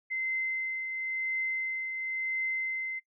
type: tone with tremolo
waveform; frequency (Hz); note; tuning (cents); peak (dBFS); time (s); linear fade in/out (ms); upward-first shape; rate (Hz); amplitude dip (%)
sine; 2068; C7; -21; -28; 0.1-3; 20; triangle; 0.96; 45
effects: noise-tail reverb RT60 0.1 s tail -23 dB re dry